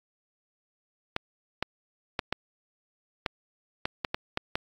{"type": "clicks", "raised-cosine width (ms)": 0.3, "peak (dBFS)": -11, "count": 10, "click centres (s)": [1.164, 1.626, 2.192, 2.326, 3.262, 3.855, 4.048, 4.145, 4.374, 4.555], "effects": ["AAC 64 kbps"]}